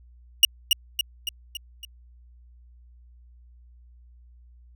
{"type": "tone with echo", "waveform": "40% pulse", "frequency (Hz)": 2857, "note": "F7", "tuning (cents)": 39, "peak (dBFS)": -9, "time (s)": [0.43, 0.45], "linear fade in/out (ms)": 2, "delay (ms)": 280, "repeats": 5, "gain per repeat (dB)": -5, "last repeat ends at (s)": 1.85, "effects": ["added 60 Hz sine -49 dBFS peak until 4.75 s"]}